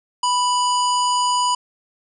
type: harmonic tone with a mistuned harmonic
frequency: 987.8 Hz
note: B5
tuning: in tune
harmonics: 1 / 3 / 5 / 7 / 9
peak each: -17 / -26 / -27 / -28 / -33 dBFS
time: 0.23-1.55 s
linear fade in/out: 5 ms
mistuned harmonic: 5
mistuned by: -24 cents
effects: none